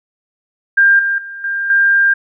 sine tone with level steps, 1597 Hz, G6, 32 cents sharp, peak -6 / -13 / -26 / -16 / -8 dBFS, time 0.77-2.14 s, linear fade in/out 10 ms, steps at 0.99 / 1.18 / 1.44 / 1.7 s, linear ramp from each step 2 ms, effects none

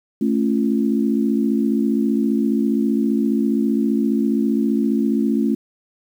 sine chord, A augmented, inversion none, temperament just, 220 / 275 / 343.8 Hz, A3 / C#4 / E#4, 0 / -14 / -27 cents, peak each -18 / -20 / -24 dBFS, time 0.21-5.55 s, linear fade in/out 5 ms, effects 8-bit

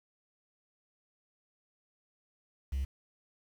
triangle tone, 67.3 Hz, C2, 49 cents sharp, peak -27 dBFS, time 2.72-2.85 s, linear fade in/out 10 ms, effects tanh soft clip ceiling -26 dBFS + 9-bit

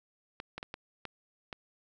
clicks, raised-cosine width 0.3 ms, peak -23 dBFS, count 6, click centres 0.401 / 0.58 / 0.629 / 0.741 / 1.053 / 1.528 s, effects none

